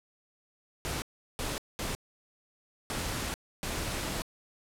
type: noise bursts at uneven times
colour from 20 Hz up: pink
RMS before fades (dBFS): -34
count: 5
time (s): 0.85-1.02 / 1.39-1.58 / 1.79-1.95 / 2.9-3.34 / 3.63-4.22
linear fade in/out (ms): 0
effects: low-pass 12000 Hz 12 dB/octave